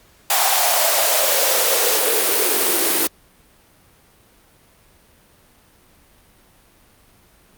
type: noise with high-pass filter sweep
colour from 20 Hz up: white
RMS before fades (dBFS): -17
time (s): 0.3-3.07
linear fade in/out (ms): 2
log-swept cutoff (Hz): 790 to 320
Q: 5.3
effects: pink hiss -53 dBFS RMS until 7.57 s + Opus 48 kbps